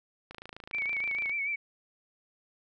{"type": "click train", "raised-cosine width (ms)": 0.3, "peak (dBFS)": -27, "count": 28, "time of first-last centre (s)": [0.31, 1.295], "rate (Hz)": 27.4}
{"type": "tone with vibrato", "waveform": "sine", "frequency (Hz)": 2274, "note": "C#7", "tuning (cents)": 44, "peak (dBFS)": -29, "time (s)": [0.73, 1.56], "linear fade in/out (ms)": 10, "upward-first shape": "sine", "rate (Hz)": 6.8, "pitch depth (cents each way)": 62}
{"effects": []}